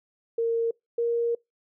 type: tone pair in turn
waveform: sine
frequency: 460.6 / 468.7 Hz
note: A#4 / A#4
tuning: -21 / +9 cents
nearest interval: unison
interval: 30 cents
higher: second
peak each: -22 dBFS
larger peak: neither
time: 0.38-0.71 / 0.98-1.35 s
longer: second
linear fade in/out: 5 ms
effects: noise-tail reverb RT60 0.2 s tail -26 dB re dry